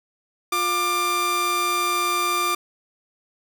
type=tone pair together; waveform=sawtooth; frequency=353.5 / 1189 Hz; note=F4 / D6; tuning=+21 / +21 cents; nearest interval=octave + major sixth; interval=2100 cents; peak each=-25 / -17 dBFS; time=0.52-2.55 s; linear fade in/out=5 ms; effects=none